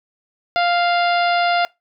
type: harmonic tone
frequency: 698 Hz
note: F5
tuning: 1 cent flat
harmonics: 1 / 2 / 3 / 4 / 5 / 6 / 7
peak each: -16 / -22 / -26 / -28 / -30 / -32 / -33 dBFS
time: 0.56-1.65 s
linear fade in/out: 0 ms
effects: noise-tail reverb RT60 0.2 s tail -23 dB re dry